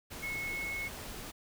sine tone in noise, 2188 Hz, C#7, 23 cents flat, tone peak -35 dBFS, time 0.22-0.89 s, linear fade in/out 20 ms, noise pink, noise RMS -44 dBFS, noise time 0.1-1.32 s, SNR +6 dB, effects none

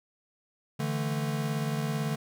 square chord, D suspended second, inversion none, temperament equal, 146.83 / 164.81 / 220 Hz, D3 / E3 / A3, 0 / 0 / 0 cents, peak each -31 / -37 / -35 dBFS, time 0.79-2.16 s, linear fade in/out 10 ms, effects none

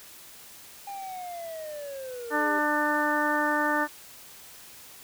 triangle linear sweep, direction down, 809 to 392 Hz, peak -33 dBFS, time 0.87-2.59 s, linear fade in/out 5 ms
harmonic tone, 298.1 Hz, D4, 26 cents sharp, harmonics 1 / 2 / 3 / 4 / 5 / 6, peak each -30 / -31 / -29 / -31 / -31 / -29 dBFS, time 2.3-3.88 s, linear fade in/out 50 ms
effects white hiss -48 dBFS RMS until 5.03 s

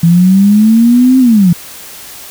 sine linear two-way sweep, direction up then down, 164.81 to 263.2 to 164.81 Hz, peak -3 dBFS, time 0.03-1.53 s, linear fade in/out 5 ms, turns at 1.19 s, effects white hiss -30 dBFS RMS until 2.3 s

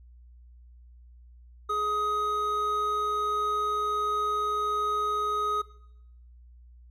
triangle tone pair together, 419.4 / 1256.8 Hz, G#4 / D#6, +17 / +17 cents, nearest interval octave + perfect fifth, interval 1900 cents, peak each -32 / -24 dBFS, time 1.69-5.62 s, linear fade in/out 10 ms, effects noise-tail reverb RT60 0.8 s tail -19 dB re dry + added 60 Hz sine -49 dBFS peak until 6.9 s

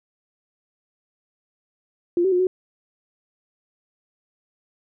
sine tone with pitch steps, 347.7 / 381.7 / 359.3 / 370.3 Hz, F4 / G4 / F4 / F#4, -8 / -46 / +49 / +1 cents, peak -16 dBFS, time 2.17-2.47 s, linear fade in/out 2 ms, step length 75 ms, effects none

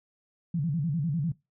sine tone with vibrato, 154.9 Hz, D#3, 7 cents flat, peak -25 dBFS, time 0.54-1.32 s, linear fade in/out 5 ms, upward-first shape square, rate 10 Hz, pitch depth 170 cents each way, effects noise-tail reverb RT60 0.2 s tail -20 dB re dry

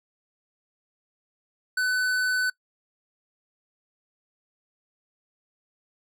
sine tone with tanh clipping, 1504 Hz, F#6, 28 cents sharp, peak -24 dBFS, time 1.77-2.5 s, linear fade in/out 5 ms, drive 15 dB, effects noise-tail reverb RT60 0.1 s tail -24 dB re dry

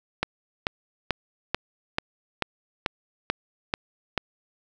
click train, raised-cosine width 0.3 ms, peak -7 dBFS, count 10, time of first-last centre 0.23-4.177 s, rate 2.28 Hz, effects none

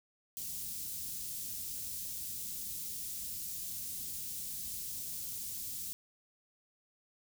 white band-stop noise, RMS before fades -41 dBFS, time 0.37-5.93 s, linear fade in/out 0 ms, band 190 to 5700 Hz, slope 12 dB/octave, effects none

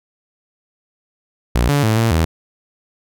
sawtooth tone with pitch steps, 59.7 / 143.4 / 109.9 / 114.2 / 81.2 Hz, A#1 / D3 / A2 / A#2 / E2, +42 / -41 / -2 / -35 / -26 cents, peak -9 dBFS, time 1.55-2.25 s, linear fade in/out 5 ms, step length 140 ms, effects none

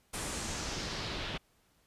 pink noise with low-pass filter sweep, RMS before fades -38 dBFS, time 0.13-1.38 s, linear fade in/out 10 ms, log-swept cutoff 10000 to 3200 Hz, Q 2.1, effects pink hiss -70 dBFS RMS until 1.86 s + resampled to 32000 Hz

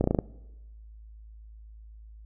slowing click train, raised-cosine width 2 ms, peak -10 dBFS, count 6, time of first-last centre 0.01-0.188 s, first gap 31 ms, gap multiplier 1.07, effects noise-tail reverb RT60 1.0 s tail -21 dB re dry + added 54 Hz sine -45 dBFS peak until 2.25 s

